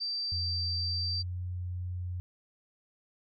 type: tone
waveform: sine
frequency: 4671 Hz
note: D8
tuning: 10 cents flat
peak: -31 dBFS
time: 0-1.23 s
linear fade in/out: 20 ms
type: tone with pitch glide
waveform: sine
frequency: 87.31 to 89.76 Hz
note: F2 to F2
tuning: 0 to +48 cents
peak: -33 dBFS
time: 0.32-2.2 s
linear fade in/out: 0 ms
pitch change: +48 cents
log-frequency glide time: 0.77-1.22 s
effects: none